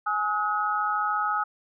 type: tone cluster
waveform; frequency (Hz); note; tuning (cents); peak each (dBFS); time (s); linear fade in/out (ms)
sine; 836 / 1274 / 1460; G#5 / D#6 / F#6; +11 / +41 / -24; -29 / -25 / -32; 0.06-1.44; 10
effects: none